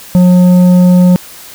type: tone with tanh clipping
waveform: triangle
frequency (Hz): 180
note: F#3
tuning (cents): -47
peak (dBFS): -4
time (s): 0.15-1.16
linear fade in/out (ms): 0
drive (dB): 12
effects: white hiss -32 dBFS RMS until 1.54 s